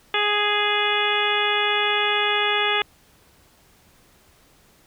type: harmonic tone with a mistuned harmonic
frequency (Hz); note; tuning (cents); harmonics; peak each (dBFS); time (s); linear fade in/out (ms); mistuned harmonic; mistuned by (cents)
415.3; G#4; 0; 1 / 2 / 3 / 4 / 5 / 6 / 7 / 8; -27 / -27 / -27 / -27 / -27 / -27 / -27 / -27; 0.14-2.82; 2; 8; +50
effects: pink hiss -56 dBFS RMS until 4.86 s